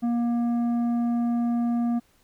sine tone with tanh clipping, 236.9 Hz, A#3, 28 cents sharp, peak -23 dBFS, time 0.02-2 s, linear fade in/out 20 ms, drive 8 dB, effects pink hiss -63 dBFS RMS until 2.23 s

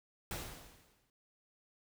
pink noise with exponential decay, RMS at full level -39 dBFS, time 0.31-1.1 s, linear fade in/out 1 ms, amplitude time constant 170 ms, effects none

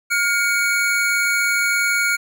square tone pair together, 1422 / 2243 Hz, F6 / C#7, +31 / +20 cents, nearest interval minor sixth, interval 789 cents, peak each -20 dBFS, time 0.1-2.17 s, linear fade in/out 20 ms, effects none

